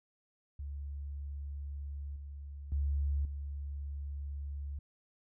sine tone with level steps, 71 Hz, C#2, 42 cents sharp, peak -38 / -42 / -29 / -37 dBFS, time 0.59-4.79 s, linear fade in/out 5 ms, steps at 2.16 / 2.72 / 3.25 s, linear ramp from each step 2 ms, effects none

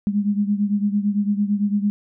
sine beating tone pair, 202.6 / 211.5 Hz, G#3 / G#3, -43 / +32 cents, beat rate 8.9 Hz, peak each -19 / -23 dBFS, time 0.07-1.9 s, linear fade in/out 0 ms, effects none

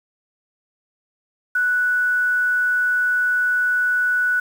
sine tone with quantisation, 1480 Hz, F#6, in tune, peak -16 dBFS, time 1.55-4.4 s, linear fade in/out 5 ms, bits 7, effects none

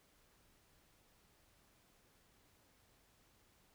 silence, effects pink hiss -71 dBFS RMS until 3.74 s

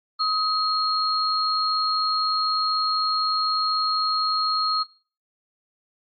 sine tone pair together, 1266 / 4261 Hz, D#6 / C8, +30 / +31 cents, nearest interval octave + major sixth, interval 2101 cents, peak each -22 / -22 dBFS, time 0.19-4.84 s, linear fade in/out 20 ms, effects noise-tail reverb RT60 0.4 s tail -21 dB re dry + MP3 32 kbps

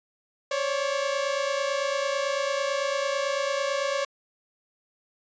sawtooth tone pair together, 543 / 572 Hz, C#5 / D5, -36 / -46 cents, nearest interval minor second, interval 90 cents, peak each -24 dBFS, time 0.51-4.05 s, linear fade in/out 5 ms, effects resampled to 16000 Hz

